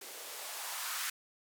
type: noise with band-pass filter sweep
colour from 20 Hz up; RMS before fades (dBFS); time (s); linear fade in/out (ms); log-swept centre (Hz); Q
violet; -41; 0.01-1.1; 5; 370 to 1400; 2
effects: none